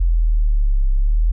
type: exponential two-way sweep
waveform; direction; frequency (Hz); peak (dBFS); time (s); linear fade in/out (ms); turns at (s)
sine; down then up; 43.19 to 32.7 to 43.19; -12; 0-1.32; 10; 0.92
effects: none